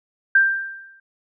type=tone with exponential decay; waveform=sine; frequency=1579 Hz; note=G6; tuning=12 cents sharp; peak=-9 dBFS; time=0.35-1 s; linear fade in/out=5 ms; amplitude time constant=140 ms; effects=none